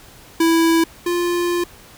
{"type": "tone pair in turn", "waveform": "square", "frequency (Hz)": [329.6, 349.2], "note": ["E4", "F4"], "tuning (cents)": [0, 0], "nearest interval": "minor second", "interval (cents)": 100, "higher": "second", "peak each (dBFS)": [-13, -18], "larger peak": "first", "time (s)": [[0.4, 0.84], [1.06, 1.64]], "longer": "second", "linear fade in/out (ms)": 5, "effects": ["pink hiss -44 dBFS RMS until 1.97 s"]}